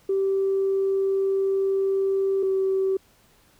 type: tone pair in turn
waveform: sine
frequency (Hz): 388.6 / 383.5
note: G4 / G4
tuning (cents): -15 / -38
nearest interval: unison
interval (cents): 23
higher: first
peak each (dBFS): -19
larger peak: neither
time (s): 0.09-2.43 / 2.43-2.97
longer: first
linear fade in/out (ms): 5
effects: tanh soft clip ceiling -15 dBFS + pink hiss -59 dBFS RMS until 3.59 s